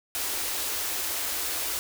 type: band-stop noise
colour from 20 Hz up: white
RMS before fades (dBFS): -30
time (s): 0.15-1.79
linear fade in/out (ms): 0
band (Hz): 100 to 260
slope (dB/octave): 48
effects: none